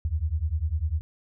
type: beating tone pair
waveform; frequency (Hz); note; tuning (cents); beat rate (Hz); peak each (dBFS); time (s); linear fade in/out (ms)
sine; 73.42 / 83.42; D2 / E2; 0 / +21; 10; -27; 0.05-1.01; 0
effects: none